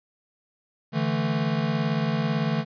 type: chord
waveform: square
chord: D suspended second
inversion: none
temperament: equal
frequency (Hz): 146.83 / 164.81 / 220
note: D3 / E3 / A3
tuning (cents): 0 / 0 / 0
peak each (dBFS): -28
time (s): 0.92-2.65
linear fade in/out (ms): 50
effects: resampled to 11025 Hz + 10-bit